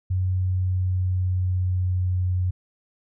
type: tone with pitch glide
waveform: sine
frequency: 92.5 to 91.12 Hz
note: F#2 to F#2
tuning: 0 to -26 cents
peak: -20 dBFS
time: 0.1-2.51 s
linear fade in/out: 10 ms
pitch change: -26 cents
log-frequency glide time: 0.26-2.27 s
effects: none